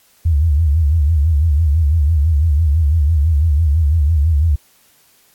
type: tone with vibrato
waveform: sine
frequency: 77 Hz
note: D#2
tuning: 17 cents flat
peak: -10 dBFS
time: 0.25-4.56 s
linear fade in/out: 10 ms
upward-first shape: sine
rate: 6 Hz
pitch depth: 160 cents each way
effects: white hiss -53 dBFS RMS until 5.34 s + AAC 64 kbps